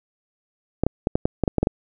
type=clicks; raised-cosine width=2 ms; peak=-5 dBFS; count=10; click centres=0.836 / 0.866 / 1.071 / 1.155 / 1.255 / 1.437 / 1.478 / 1.583 / 1.63 / 1.671 s; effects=none